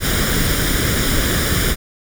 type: noise with comb filter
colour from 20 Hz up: pink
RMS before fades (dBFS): -17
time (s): 0-1.76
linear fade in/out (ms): 50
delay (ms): 0.57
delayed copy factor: +0.65
effects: none